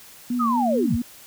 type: tone with vibrato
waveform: sine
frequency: 237.6 Hz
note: A#3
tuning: 33 cents sharp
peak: -21 dBFS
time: 0.3-1.02 s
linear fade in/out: 5 ms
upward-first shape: sine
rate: 4.4 Hz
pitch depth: 61 cents each way
type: linear sweep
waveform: sine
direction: down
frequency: 1304 to 49 Hz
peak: -20 dBFS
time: 0.39-0.97 s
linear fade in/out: 20 ms
effects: white hiss -46 dBFS RMS until 1.26 s